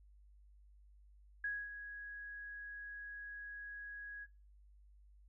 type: tone with ADSR envelope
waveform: sine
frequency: 1661.2 Hz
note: G#6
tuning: in tune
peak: -35 dBFS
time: 1.44-4.27 s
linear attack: 4 ms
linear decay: 240 ms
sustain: -10 dB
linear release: 41 ms
effects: noise-tail reverb RT60 0.3 s tail -20 dB re dry + added 50 Hz sine -60 dBFS peak until 5.28 s